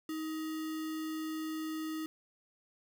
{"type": "tone with sample-and-hold", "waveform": "sine", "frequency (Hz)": 315.2, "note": "D#4", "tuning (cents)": 23, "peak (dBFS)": -35, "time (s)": [0.09, 2.06], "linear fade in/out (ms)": 2, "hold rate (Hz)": 1575, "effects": []}